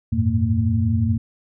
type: tone cluster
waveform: sine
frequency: 88.5 / 101.5 / 113.8 / 227.4 Hz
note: F2 / G#2 / A#2 / A#3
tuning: +23 / -39 / -41 / -43 cents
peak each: -22 dBFS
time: 0.12-1.18 s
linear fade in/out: 10 ms
effects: none